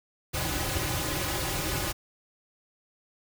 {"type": "noise with comb filter", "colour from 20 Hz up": "pink", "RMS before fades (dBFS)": -30, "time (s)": [0.33, 1.93], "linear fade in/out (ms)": 20, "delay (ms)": 4.4, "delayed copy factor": -0.85, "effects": []}